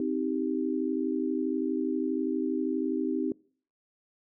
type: chord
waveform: sine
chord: C minor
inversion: none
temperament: just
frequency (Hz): 261.6 / 314 / 392.4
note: C4 / Eb4 / G4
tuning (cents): 0 / +16 / +2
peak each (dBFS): -30 / -30 / -33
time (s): 0-3.32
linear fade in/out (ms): 2
effects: noise-tail reverb RT60 0.5 s tail -24 dB re dry